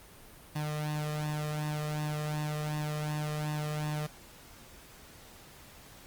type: tone with flanger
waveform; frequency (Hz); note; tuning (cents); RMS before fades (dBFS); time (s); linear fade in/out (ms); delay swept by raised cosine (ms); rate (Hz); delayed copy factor
sawtooth; 151.1; D3; +50; -34; 0.55-4.07; 10; 1.1 to 1.64; 2.7; +0.7
effects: pink hiss -53 dBFS RMS until 6.06 s + Opus 32 kbps